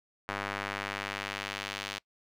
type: tone with band-pass filter sweep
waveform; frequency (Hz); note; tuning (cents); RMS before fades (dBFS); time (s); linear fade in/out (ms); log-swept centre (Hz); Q
square; 50; G1; +35; -37; 0.28-1.99; 10; 1500 to 3400; 1
effects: noise-tail reverb RT60 0.1 s tail -24 dB re dry